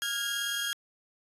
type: tone cluster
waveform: sawtooth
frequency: 1406 / 1647 / 3255 Hz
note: F6 / G#6 / G#7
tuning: +11 / -15 / -36 cents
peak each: -34 / -30 / -30 dBFS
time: 0.02-0.73 s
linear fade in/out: 0 ms
effects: resampled to 32000 Hz